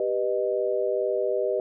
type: chord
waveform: sine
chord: G augmented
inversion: none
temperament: equal with one note detuned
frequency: 392 / 493.9 / 616.5 Hz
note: G4 / B4 / D#5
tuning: 0 / 0 / -16 cents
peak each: -27 dBFS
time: 0-1.6 s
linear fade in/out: 2 ms
effects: none